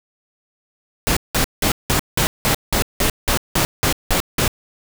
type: noise bursts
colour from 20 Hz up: pink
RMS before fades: -17 dBFS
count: 13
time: 1.07-4.478 s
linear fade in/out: 0 ms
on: 96 ms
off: 180 ms
effects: none